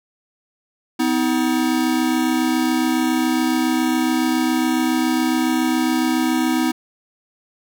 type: tone pair together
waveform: square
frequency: 251.7 / 318.9 Hz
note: B3 / D#4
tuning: +33 / +43 cents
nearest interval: major third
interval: 410 cents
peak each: -20 dBFS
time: 0.99-6.72 s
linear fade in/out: 10 ms
effects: none